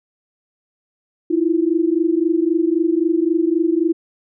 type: tone pair together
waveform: sine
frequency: 320 / 343.8 Hz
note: D#4 / F4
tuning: +49 / -27 cents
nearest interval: minor second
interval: 124 cents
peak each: -17 dBFS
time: 1.3-3.93 s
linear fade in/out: 10 ms
effects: none